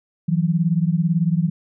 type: beating tone pair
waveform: sine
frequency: 162.3 / 180.3 Hz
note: E3 / F#3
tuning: -27 / -45 cents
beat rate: 18 Hz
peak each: -18 / -20 dBFS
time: 0.28-1.5 s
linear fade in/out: 10 ms
effects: none